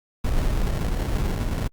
brown noise with sample-and-hold, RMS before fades -23 dBFS, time 0.24-1.68 s, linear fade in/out 10 ms, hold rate 1225 Hz, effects Opus 48 kbps

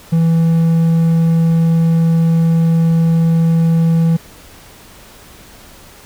triangle tone, 164.81 Hz, E3, in tune, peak -7 dBFS, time 0.12-4.17 s, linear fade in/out 10 ms, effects pink hiss -40 dBFS RMS until 6.05 s

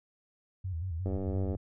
sine tone with vibrato, 87.31 Hz, F2, in tune, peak -32 dBFS, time 0.64-1.57 s, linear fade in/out 10 ms, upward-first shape square, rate 5.6 Hz, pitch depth 120 cents each way
click train, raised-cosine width 2 ms, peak -23 dBFS, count 48, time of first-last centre 1.06-1.55 s, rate 95.9 Hz
effects none

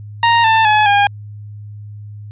sawtooth tone with pitch steps, 932 / 889.9 / 849.7 / 811.4 Hz, A#5 / A5 / G#5 / G#5, -1 / +19 / +39 / -41 cents, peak -5 dBFS, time 0.23-1.07 s, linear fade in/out 2 ms, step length 210 ms, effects added 104 Hz sine -29 dBFS peak until 2.31 s + resampled to 8000 Hz

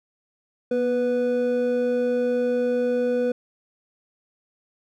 triangle tone pair together, 242.8 / 493.9 Hz, B3 / B4, -29 / 0 cents, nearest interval octave, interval 1229 cents, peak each -24 / -19 dBFS, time 0.71-3.32 s, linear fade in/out 5 ms, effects none

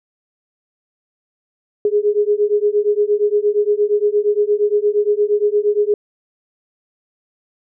sine beating tone pair, 411.3 / 419.9 Hz, G#4 / G#4, -17 / +19 cents, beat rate 8.6 Hz, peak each -16 dBFS, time 1.85-5.94 s, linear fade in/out 2 ms, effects none

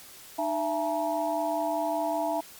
sine tone cluster, 304.9 / 671 / 861 / 946 Hz, D#4 / E5 / A5 / A#5, -35 / +31 / -38 / +25 cents, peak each -33 / -28 / -33 / -33 dBFS, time 0.38-2.41 s, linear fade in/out 10 ms, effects white hiss -48 dBFS RMS until 2.59 s + MP3 96 kbps

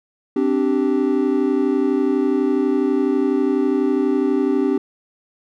triangle chord, C suspended second, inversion none, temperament equal with one note detuned, 261.6 / 293.7 / 389.3 Hz, C4 / D4 / G4, 0 / 0 / -12 cents, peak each -18 dBFS, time 0.36-4.78 s, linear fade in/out 5 ms, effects none

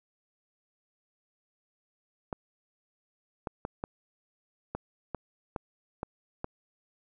clicks, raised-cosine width 1 ms, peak -19 dBFS, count 9, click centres 2.328 / 3.472 / 3.651 / 3.839 / 4.75 / 5.147 / 5.562 / 6.031 / 6.444 s, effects none

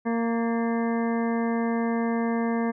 harmonic tone with a mistuned harmonic, 231.2 Hz, A#3, 14 cents flat, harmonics 1 / 2 / 3 / 4 / 5 / 7 / 8 / 9, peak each -24 / -30 / -34 / -36 / -38 / -41 / -42 / -43 dBFS, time 0.05-2.72 s, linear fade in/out 20 ms, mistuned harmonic 8, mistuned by -59 cents, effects none

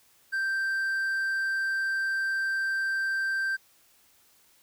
triangle tone, 1568 Hz, G6, in tune, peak -24 dBFS, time 0.32-3.57 s, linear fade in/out 20 ms, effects white hiss -62 dBFS RMS until 4.62 s

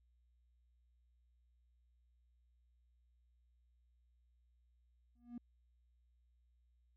triangle tone with exponential growth, 240 Hz, B3, 49 cents flat, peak -38 dBFS, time 5.15-5.38 s, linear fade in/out 5 ms, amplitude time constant 49 ms, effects tanh soft clip ceiling -39 dBFS + added 60 Hz sine -70 dBFS peak until 6.96 s

